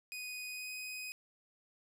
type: tone with pitch glide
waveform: sawtooth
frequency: 2489 to 2506 Hz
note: D#7 to D#7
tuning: 0 to +12 cents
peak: -38 dBFS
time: 0.12-1.12 s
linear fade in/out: 0 ms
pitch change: +12 cents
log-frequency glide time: 0.47-0.71 s
effects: none